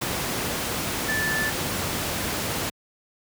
sine tone in noise, 1753 Hz, A6, 7 cents flat, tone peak -24 dBFS, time 1.08-1.5 s, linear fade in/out 10 ms, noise pink, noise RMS -27 dBFS, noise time 0.01-2.7 s, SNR 0 dB, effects high-pass 80 Hz 12 dB/octave

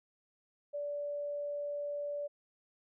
sine tone, 580 Hz, D5, 22 cents flat, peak -35 dBFS, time 0.73-2.28 s, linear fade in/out 20 ms, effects none

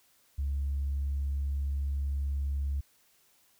sine tone, 69.8 Hz, C#2, 13 cents sharp, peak -27 dBFS, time 0.38-2.81 s, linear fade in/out 10 ms, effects tanh soft clip ceiling -25 dBFS + white hiss -66 dBFS RMS until 3.59 s

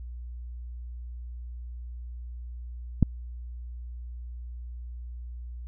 click, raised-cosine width 5 ms, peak -6 dBFS, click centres 3.027 s, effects added 60 Hz sine -36 dBFS peak until 5.67 s

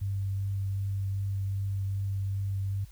sine tone with vibrato, 98 Hz, G2, in tune, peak -28 dBFS, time 0.01-2.85 s, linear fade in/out 10 ms, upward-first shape triangle, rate 2.6 Hz, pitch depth 13 cents each way, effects added 50 Hz sine -48 dBFS peak until 2.91 s + white hiss -61 dBFS RMS until 2.91 s

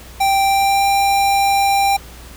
square tone with pitch glide, 784 to 792.7 Hz, G5 to G5, 0 to +19 cents, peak -13 dBFS, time 0.2-1.97 s, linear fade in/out 10 ms, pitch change +19 cents, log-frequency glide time 0.45-0.86 s, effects added 60 Hz sine -37 dBFS peak until 2.36 s + pink hiss -40 dBFS RMS until 2.36 s

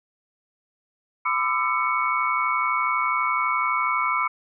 sine tone cluster, 1006 / 1197 / 1329 / 2224 Hz, B5 / D6 / E6 / C#7, +32 / +33 / +14 / +5 cents, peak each -26 dBFS, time 1.25-4.28 s, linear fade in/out 10 ms, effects none

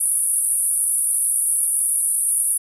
white band-pass noise, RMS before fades -20 dBFS, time 0-2.58 s, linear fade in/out 10 ms, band 9300 to 11000 Hz, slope 96 dB/octave, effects none

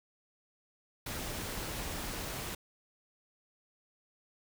pink noise, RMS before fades -39 dBFS, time 1.06-2.55 s, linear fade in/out 5 ms, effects none

